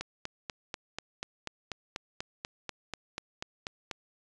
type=click train; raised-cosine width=0.2 ms; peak=-18 dBFS; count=17; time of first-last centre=0.01-3.912 s; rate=4.1 Hz; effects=resampled to 22050 Hz